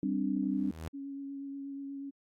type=chord; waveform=sine; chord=G suspended fourth; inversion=none; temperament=equal; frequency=196 / 261.6 / 293.7 Hz; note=G3 / C4 / D4; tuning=0 / 0 / 0 cents; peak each=-33 dBFS; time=0.03-0.71 s; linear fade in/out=2 ms
type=tone with exponential growth; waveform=sawtooth; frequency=80.3 Hz; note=E2; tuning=45 cents flat; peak=-32 dBFS; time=0.42-0.88 s; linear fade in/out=0 ms; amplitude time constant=100 ms
type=tone with vibrato; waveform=sine; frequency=277.2 Hz; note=C#4; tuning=in tune; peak=-38 dBFS; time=0.93-2.11 s; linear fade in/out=20 ms; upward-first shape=triangle; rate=8.3 Hz; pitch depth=17 cents each way
effects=AAC 48 kbps